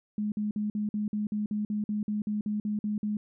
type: tone bursts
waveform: sine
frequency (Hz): 210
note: G#3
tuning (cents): +19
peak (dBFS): -27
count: 16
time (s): 0.18-3.17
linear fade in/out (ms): 2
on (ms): 140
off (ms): 50
effects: none